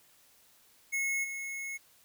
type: tone with level steps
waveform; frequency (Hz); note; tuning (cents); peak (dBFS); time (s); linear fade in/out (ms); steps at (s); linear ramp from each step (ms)
square; 2180; C#7; -29; -30 / -37; 0.92-1.78; 20; 1.23; 20
effects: white hiss -63 dBFS RMS until 2.04 s